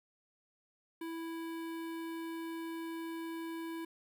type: tone with notch filter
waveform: square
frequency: 329.6 Hz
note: E4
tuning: in tune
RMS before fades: -41 dBFS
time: 1.01-3.85 s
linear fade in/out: 5 ms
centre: 6100 Hz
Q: 0.84
effects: 11-bit